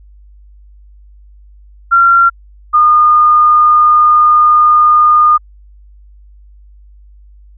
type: tone pair in turn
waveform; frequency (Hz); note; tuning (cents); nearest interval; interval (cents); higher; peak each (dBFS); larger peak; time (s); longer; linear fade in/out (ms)
sine; 1374 / 1219; F6 / D#6; -29 / -36; major second; 207; first; -4; neither; 1.91-2.3 / 2.73-5.38; second; 20
effects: added 50 Hz sine -37 dBFS peak until 7.57 s